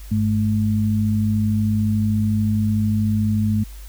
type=tone pair together; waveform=sine; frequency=101.4 / 214.9 Hz; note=G#2 / A3; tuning=-41 / -41 cents; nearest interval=octave + minor second; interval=1300 cents; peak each=-19 dBFS; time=0.11-3.64 s; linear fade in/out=10 ms; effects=added 50 Hz sine -34 dBFS peak until 3.88 s + white hiss -47 dBFS RMS until 3.88 s